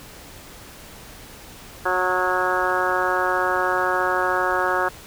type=harmonic tone with a mistuned harmonic; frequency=183.1 Hz; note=F#3; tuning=18 cents flat; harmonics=2 / 3 / 4 / 5 / 6 / 7 / 8 / 9; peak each=-27 / -27 / -27 / -27 / -27 / -27 / -27 / -27 dBFS; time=1.85-4.89 s; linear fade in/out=10 ms; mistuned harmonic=8; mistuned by=-16 cents; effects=pink hiss -42 dBFS RMS until 5.06 s